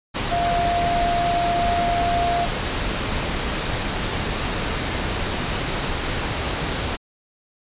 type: tone in noise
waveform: sine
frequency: 695 Hz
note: F5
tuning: 9 cents flat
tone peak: -19 dBFS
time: 0.31-2.46 s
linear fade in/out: 20 ms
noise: pink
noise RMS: -24 dBFS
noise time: 0.14-6.97 s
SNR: +2 dB
effects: resampled to 8000 Hz